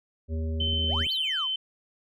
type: harmonic tone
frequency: 79.9 Hz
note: D#2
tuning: 47 cents sharp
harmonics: 1 / 3 / 5 / 7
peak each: -27 / -37 / -41 / -44 dBFS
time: 0.28-1.07 s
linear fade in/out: 50 ms
type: tone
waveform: sine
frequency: 3072 Hz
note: G7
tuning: 36 cents flat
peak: -26 dBFS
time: 0.6-1.56 s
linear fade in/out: 5 ms
type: click train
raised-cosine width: 3 ms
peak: -30 dBFS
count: 9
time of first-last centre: 0.62-1.067 s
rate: 17.9 Hz
type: exponential two-way sweep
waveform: triangle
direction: up then down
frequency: 423.5 to 4585 to 930 Hz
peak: -31 dBFS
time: 0.87-1.48 s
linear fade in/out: 50 ms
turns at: 1.12 s
effects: none